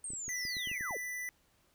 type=linear sweep; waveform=sine; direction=down; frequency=8750 to 370 Hz; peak=-38 dBFS; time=0.04-0.97 s; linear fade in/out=2 ms
type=clicks; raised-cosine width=3 ms; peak=-36 dBFS; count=9; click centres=0.104 / 0.135 / 0.281 / 0.452 / 0.568 / 0.673 / 0.715 / 0.809 / 0.909 s
type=tone; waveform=square; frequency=1985 Hz; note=B6; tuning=8 cents sharp; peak=-38 dBFS; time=0.29-1.29 s; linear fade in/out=0 ms
effects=pink hiss -70 dBFS RMS until 1.74 s